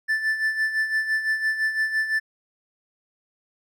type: tone with tremolo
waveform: triangle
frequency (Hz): 1760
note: A6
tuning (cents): 0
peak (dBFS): -17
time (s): 0.08-2.2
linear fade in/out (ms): 20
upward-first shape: sine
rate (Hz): 5.9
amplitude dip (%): 65
effects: none